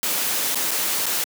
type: noise with dropouts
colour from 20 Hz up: white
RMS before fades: -23 dBFS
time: 0.03-1.24 s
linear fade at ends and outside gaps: 1 ms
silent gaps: 0.547-0.556 / 0.709-0.714 / 1.058-1.064 s
effects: high-pass 200 Hz 12 dB/octave